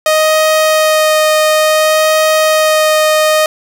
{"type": "tone with vibrato", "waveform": "sawtooth", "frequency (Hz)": 622.3, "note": "D#5", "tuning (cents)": 0, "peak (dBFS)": -4, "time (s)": [0.06, 3.46], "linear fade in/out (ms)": 2, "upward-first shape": "sine", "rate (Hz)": 0.57, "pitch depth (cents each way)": 10, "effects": []}